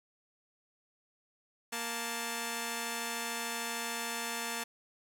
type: tone pair together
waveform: 5% pulse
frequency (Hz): 233.3 / 880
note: A#3 / A5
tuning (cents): +2 / 0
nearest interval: octave + major seventh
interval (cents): 2298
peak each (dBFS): -26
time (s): 1.72-4.64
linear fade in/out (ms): 10
effects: none